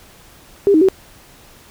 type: tone with pitch steps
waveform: sine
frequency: 400.4 / 314 / 380.5 Hz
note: G4 / D#4 / F#4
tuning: +37 / +16 / +48 cents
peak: -8 dBFS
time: 0.67-0.886 s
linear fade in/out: 0 ms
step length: 72 ms
effects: pink hiss -45 dBFS RMS until 1.7 s